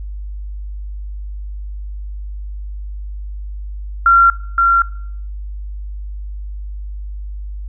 sine tone with echo, 1373 Hz, F6, 30 cents flat, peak -6 dBFS, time 4.06-4.3 s, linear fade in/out 2 ms, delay 520 ms, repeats 1, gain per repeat -3 dB, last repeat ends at 4.82 s, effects noise-tail reverb RT60 0.7 s tail -24 dB re dry + added 50 Hz sine -24 dBFS peak until 7.68 s

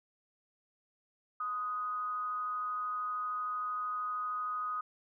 sine tone with amplitude modulation, 1247 Hz, D#6, 3 cents sharp, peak -31 dBFS, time 1.4-4.81 s, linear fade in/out 5 ms, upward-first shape sine, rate 219 Hz, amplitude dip 45%, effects none

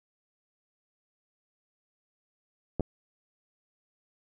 clicks, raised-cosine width 2 ms, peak -16 dBFS, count 2, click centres 2.797 / 2.807 s, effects none

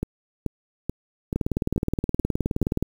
two click trains, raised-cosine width 3 ms, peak -10 / -12 dBFS, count 29 / 7, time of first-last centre 1.36-2.826 / 0.03-2.627 s, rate 19.1 / 2.31 Hz, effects 7-bit

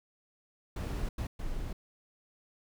brown noise bursts at uneven times, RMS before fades -35 dBFS, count 3, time 0.76-1.09 / 1.18-1.27 / 1.39-1.73 s, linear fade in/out 5 ms, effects none

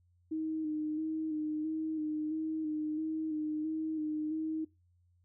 sine tone with vibrato, 311.1 Hz, D#4, in tune, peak -32 dBFS, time 0.31-4.65 s, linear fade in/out 10 ms, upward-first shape square, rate 1.5 Hz, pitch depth 26 cents each way, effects noise-tail reverb RT60 0.2 s tail -19 dB re dry + added 88 Hz sine -66 dBFS peak until 5.24 s

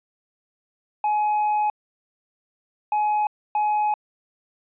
triangle tone bursts at uneven times, 843 Hz, G#5, 26 cents sharp, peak -17 dBFS, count 3, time 1.04-1.7 / 2.92-3.27 / 3.55-3.94 s, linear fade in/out 2 ms, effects resampled to 8000 Hz

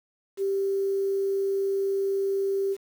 sine tone with quantisation, 392 Hz, G4, in tune, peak -23 dBFS, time 0.37-2.77 s, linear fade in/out 50 ms, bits 8, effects none

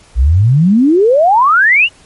sine exponential sweep, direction up, 56.2 to 2960 Hz, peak -5 dBFS, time 0.15-1.89 s, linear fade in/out 50 ms, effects pink hiss -44 dBFS RMS until 2.05 s + MP3 48 kbps

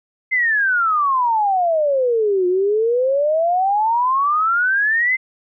sine exponential two-way sweep, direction down then up, 2093 to 354.5 to 2093 Hz, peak -14 dBFS, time 0.31-5.17 s, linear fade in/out 20 ms, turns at 2.47 s, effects none

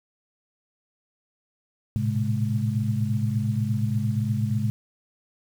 sine tone cluster, 109.2 / 117.7 / 132.6 / 210.5 Hz, A2 / A#2 / C3 / G#3, -13 / +17 / +23 / +24 cents, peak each -25 / -31 / -28 / -28 dBFS, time 1.96-4.7 s, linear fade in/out 0 ms, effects 8-bit

